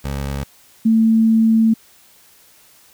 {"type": "tone pair in turn", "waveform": ["20% pulse", "sine"], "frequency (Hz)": [69.5, 223.6], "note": ["C#2", "A3"], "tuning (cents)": [5, 28], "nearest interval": "octave + minor sixth", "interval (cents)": 2023, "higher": "second", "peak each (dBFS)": [-17, -10], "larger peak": "second", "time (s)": [[0.04, 0.44], [0.85, 1.74]], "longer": "second", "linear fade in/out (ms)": 10, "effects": ["white hiss -50 dBFS RMS until 2.93 s"]}